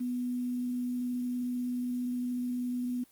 sine tone with quantisation, 246.9 Hz, B3, in tune, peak -30 dBFS, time 0-3.04 s, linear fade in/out 10 ms, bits 9, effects white hiss -63 dBFS RMS until 3.11 s + Opus 32 kbps

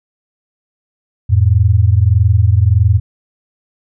sine tone pair together, 87.31 / 108.93 Hz, F2 / A2, 0 / -17 cents, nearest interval major third, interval 383 cents, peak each -10 dBFS, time 1.29-3 s, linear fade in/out 20 ms, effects none

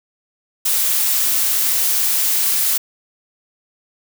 blue noise, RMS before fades -17 dBFS, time 0.65-2.78 s, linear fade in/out 10 ms, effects none

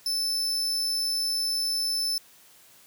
40% pulse tone, 5274 Hz, E8, in tune, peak -24 dBFS, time 0.06-2.18 s, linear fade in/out 2 ms, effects white hiss -55 dBFS RMS until 2.86 s + high-pass 60 Hz 12 dB/octave

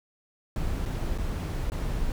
brown noise with dropouts, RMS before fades -29 dBFS, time 0.56-2.12 s, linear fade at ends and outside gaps 1 ms, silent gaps 0.855-0.859 / 1.178-1.184 / 1.7-1.719 s, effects none

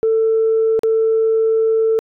sine tone with dropouts, 445.5 Hz, A4, 22 cents sharp, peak -11 dBFS, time 0.03-1.99 s, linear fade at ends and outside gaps 0 ms, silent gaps 0.792-0.834 s, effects tanh soft clip ceiling -8 dBFS

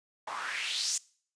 white noise with band-pass filter sweep, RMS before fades -34 dBFS, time 0.27-0.98 s, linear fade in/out 5 ms, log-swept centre 850 to 7200 Hz, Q 3.3, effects noise-tail reverb RT60 0.5 s tail -23 dB re dry + resampled to 22050 Hz

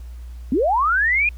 sine linear sweep, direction up, 220 to 2489 Hz, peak -15 dBFS, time 0.52-1.29 s, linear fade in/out 2 ms, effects added 60 Hz sine -32 dBFS peak until 1.37 s + pink hiss -55 dBFS RMS until 1.37 s

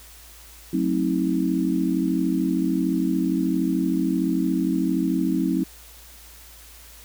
sine chord, F# diminished seventh, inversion none, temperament just, 185 / 222 / 266.4 / 319.7 Hz, F#3 / A3 / C4 / Eb4, 0 / +16 / +31 / +47 cents, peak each -25 / -30 / -24 / -24 dBFS, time 0.73-5.64 s, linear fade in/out 5 ms, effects added 57 Hz sine -48 dBFS peak until 7.04 s + white hiss -47 dBFS RMS until 7.04 s

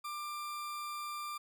40% pulse tone, 1188 Hz, D6, 20 cents sharp, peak -38 dBFS, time 0.04-1.38 s, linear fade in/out 10 ms, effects none

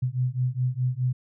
sine beating tone pair, 124.2 / 129 Hz, B2 / C3, +10 / -24 cents, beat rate 4.8 Hz, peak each -26 / -26 dBFS, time 0.02-1.13 s, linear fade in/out 10 ms, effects none

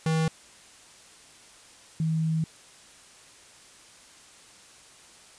square / sine tone pair in turn, 160 / 160 Hz, D#3 / D#3, +49 / +49 cents, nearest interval unison, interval 0 cents, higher neither, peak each -23 dBFS, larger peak neither, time 0.06-0.28 / 2-2.44 s, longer second, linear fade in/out 2 ms, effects white hiss -52 dBFS RMS until 5.38 s + resampled to 22050 Hz

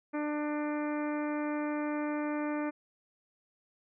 harmonic tone, 297.9 Hz, D4, 25 cents sharp, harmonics 1 / 2 / 3 / 4 / 5 / 6 / 7 / 8, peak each -32 / -38 / -42 / -44 / -46 / -48 / -49 / -50 dBFS, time 0.13-2.71 s, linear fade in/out 20 ms, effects none

